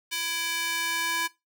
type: tone with high-pass filter sweep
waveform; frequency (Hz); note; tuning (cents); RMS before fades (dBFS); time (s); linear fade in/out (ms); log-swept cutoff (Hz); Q
square; 332.7; E4; +16; -29; 0.11-1.28; 20; 2600 to 1400; 1.2
effects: noise-tail reverb RT60 0.2 s tail -19 dB re dry

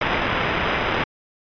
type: noise with sample-and-hold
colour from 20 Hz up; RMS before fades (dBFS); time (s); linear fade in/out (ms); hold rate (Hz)
violet; -22; 0.01-1.04; 5; 4410
effects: resampled to 11025 Hz

